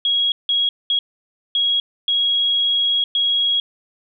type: tone bursts at uneven times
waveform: sine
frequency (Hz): 3308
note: G#7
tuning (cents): -8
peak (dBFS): -15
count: 6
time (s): 0.05-0.32 / 0.49-0.69 / 0.9-0.99 / 1.55-1.8 / 2.08-3.04 / 3.15-3.6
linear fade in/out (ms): 2
effects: none